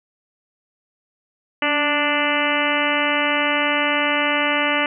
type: harmonic tone with a mistuned harmonic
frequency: 293.7 Hz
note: D4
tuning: in tune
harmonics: 1 / 2 / 3 / 4 / 5 / 6 / 7 / 8 / 9 / 10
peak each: -26 / -25 / -27 / -26 / -27 / -27 / -24 / -28 / -27 / -27 dBFS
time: 1.62-4.86 s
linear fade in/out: 2 ms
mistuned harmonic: 1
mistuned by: -35 cents
effects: none